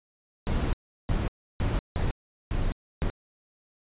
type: noise bursts at uneven times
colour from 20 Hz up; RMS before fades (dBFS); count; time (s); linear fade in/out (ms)
brown; -26; 6; 0.47-0.73 / 1.09-1.28 / 1.6-1.79 / 1.96-2.11 / 2.51-2.72 / 3.02-3.1; 0
effects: resampled to 8000 Hz